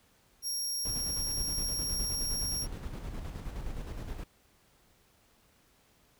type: tone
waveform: 25% pulse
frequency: 5588 Hz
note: F8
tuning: in tune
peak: -27 dBFS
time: 0.42-2.67 s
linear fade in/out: 50 ms
type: noise with tremolo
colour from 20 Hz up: brown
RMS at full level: -37 dBFS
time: 0.85-4.24 s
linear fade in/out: 5 ms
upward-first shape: square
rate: 9.6 Hz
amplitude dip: 40%
effects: pink hiss -66 dBFS RMS until 6.19 s